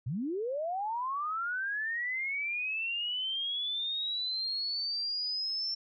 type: linear sweep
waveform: sine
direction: up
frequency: 104.1 to 5400 Hz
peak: -31 dBFS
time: 0.06-5.75 s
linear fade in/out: 10 ms
effects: none